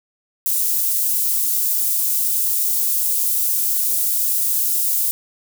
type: high-pass noise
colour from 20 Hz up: white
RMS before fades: -19 dBFS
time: 0.46-5.11 s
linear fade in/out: 0 ms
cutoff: 10000 Hz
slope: 12 dB/octave
effects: none